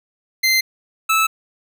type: tone pair in turn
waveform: 25% pulse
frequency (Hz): 2077 / 1308.4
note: C7 / E6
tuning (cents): -13 / -13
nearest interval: minor sixth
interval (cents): 800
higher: first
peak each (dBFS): -10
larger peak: neither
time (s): 0.43-0.61 / 1.09-1.27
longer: neither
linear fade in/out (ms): 10
effects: none